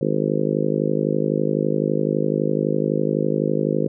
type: harmonic tone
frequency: 51.91 Hz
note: G#1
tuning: in tune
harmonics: 3 / 4 / 5 / 6 / 7 / 8 / 9 / 10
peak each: -25 / -26 / -27 / -27 / -26 / -27 / -26 / -28 dBFS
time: 0.01-3.88 s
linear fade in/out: 5 ms
effects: none